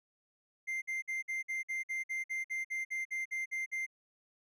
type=tone bursts; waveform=triangle; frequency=2093 Hz; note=C7; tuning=in tune; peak=-32 dBFS; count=16; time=0.67-3.865 s; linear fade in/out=20 ms; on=150 ms; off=53 ms; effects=none